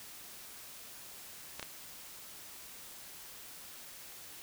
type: clicks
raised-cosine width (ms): 0.2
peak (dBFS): -22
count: 2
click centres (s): 1.596 / 1.628
effects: white hiss -50 dBFS RMS until 4.42 s